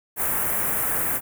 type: band-stop noise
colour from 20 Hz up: white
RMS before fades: -24 dBFS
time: 0.16-1.21 s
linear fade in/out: 50 ms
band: 2000 to 9800 Hz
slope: 24 dB/octave
effects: none